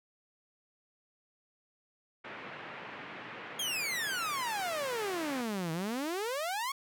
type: band-pass noise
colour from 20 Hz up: white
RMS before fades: -45 dBFS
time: 2.24-5.42 s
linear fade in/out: 10 ms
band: 120 to 2400 Hz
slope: 24 dB/octave
type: exponential two-way sweep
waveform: sawtooth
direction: down then up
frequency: 3322 to 157 to 1128 Hz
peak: -29 dBFS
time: 3.59-6.72 s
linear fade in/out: 5 ms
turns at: 5.72 s
effects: none